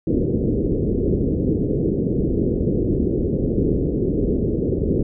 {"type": "low-pass noise", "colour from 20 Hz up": "white", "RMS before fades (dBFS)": -20, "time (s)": [0.07, 5.03], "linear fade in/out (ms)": 5, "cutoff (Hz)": 450, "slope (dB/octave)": 48, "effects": []}